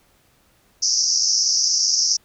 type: band-pass noise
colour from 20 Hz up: white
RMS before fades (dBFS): -19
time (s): 0.82-2.17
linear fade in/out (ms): 10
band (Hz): 5000 to 6100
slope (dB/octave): 96
effects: pink hiss -59 dBFS RMS until 2.24 s